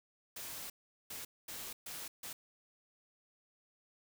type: noise bursts at uneven times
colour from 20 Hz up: white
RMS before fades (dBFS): -45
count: 5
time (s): 0.36-0.7 / 1.1-1.25 / 1.48-1.73 / 1.86-2.08 / 2.23-2.33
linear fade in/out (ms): 5
effects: none